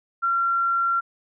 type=tone; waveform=sine; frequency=1370 Hz; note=F6; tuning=34 cents flat; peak=-19 dBFS; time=0.22-1.01 s; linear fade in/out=20 ms; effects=none